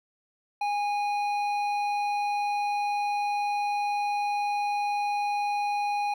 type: tone with hard clipping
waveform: sine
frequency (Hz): 822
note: G#5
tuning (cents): -18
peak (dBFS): -27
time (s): 0.61-6.14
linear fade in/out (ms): 5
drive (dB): 9
effects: none